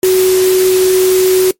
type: tone in noise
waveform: sine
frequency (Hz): 372.5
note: F#4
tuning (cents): +12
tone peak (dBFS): -6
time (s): 0.03-1.51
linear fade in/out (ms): 2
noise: white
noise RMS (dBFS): -19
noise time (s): 0.03-1.51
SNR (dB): +10
effects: noise-tail reverb RT60 0.1 s tail -20 dB re dry + MP3 64 kbps